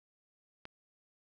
click, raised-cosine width 0.3 ms, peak -29 dBFS, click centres 0.654 s, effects none

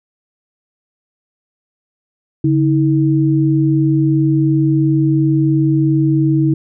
sine tone pair together, 142.28 / 319.4 Hz, C#3 / D#4, +45 / +45 cents, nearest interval octave + major second, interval 1400 cents, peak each -13 dBFS, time 2.44-6.54 s, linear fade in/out 5 ms, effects none

